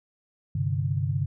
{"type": "chord", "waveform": "sine", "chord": "G suspended fourth", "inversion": "none", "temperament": "just", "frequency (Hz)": [98, 130.67, 147], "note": ["G2", "C3", "D3"], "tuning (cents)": [0, -2, 2], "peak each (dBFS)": -28, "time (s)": [0.55, 1.26], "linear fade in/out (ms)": 5, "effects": []}